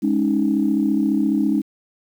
sine chord, Ab suspended fourth, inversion none, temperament just, 207.7 / 276.9 / 311.5 Hz, Ab3 / Db4 / Eb4, 0 / -2 / +2 cents, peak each -20 dBFS, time 0.02-1.62 s, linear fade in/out 20 ms, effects tanh soft clip ceiling -6 dBFS + 8-bit

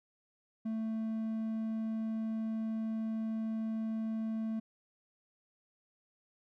triangle tone, 221.7 Hz, A3, 13 cents sharp, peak -31 dBFS, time 0.65-4.6 s, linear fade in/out 10 ms, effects none

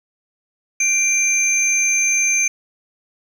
sine tone pair together, 2361 / 6269 Hz, D7 / G8, +9 / -1 cents, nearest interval octave + perfect fourth, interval 1690 cents, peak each -16 dBFS, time 0.8-2.48 s, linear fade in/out 5 ms, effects tanh soft clip ceiling -9 dBFS + 7-bit

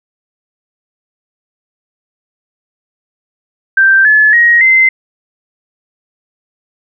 sine tone with pitch steps, 1568 / 1719.8 / 1886.3 / 2069 Hz, G6 / A6 / A#6 / C7, 0 / -40 / +20 / -20 cents, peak -4 dBFS, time 3.77-4.89 s, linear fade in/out 5 ms, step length 280 ms, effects none

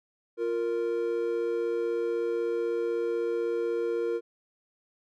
triangle tone pair together, 349.2 / 465.3 Hz, F4 / A#4, 0 / -3 cents, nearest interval perfect fourth, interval 497 cents, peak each -29 / -26 dBFS, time 0.37-4.21 s, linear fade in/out 50 ms, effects none

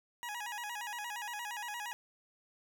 20% pulse tone with vibrato, 894 Hz, A5, 27 cents sharp, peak -34 dBFS, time 0.23-1.93 s, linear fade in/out 0 ms, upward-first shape square, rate 8.6 Hz, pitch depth 120 cents each way, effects none

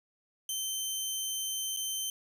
15% pulse tone with dropouts, 3098 Hz, G7, 21 cents flat, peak -25 dBFS, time 0.49-2.1 s, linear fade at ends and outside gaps 2 ms, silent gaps 1.765-1.77 s, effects none

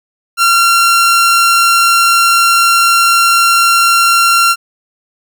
sawtooth tone, 1372 Hz, F6, 31 cents flat, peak -3 dBFS, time 0.37-4.56 s, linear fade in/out 50 ms, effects none

